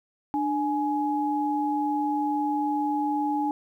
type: tone pair together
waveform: sine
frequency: 296.3 / 838.1 Hz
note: D4 / G#5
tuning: +15 / +16 cents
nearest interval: octave + tritone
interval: 1801 cents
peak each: -26 dBFS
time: 0.34-3.51 s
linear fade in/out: 0 ms
effects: 10-bit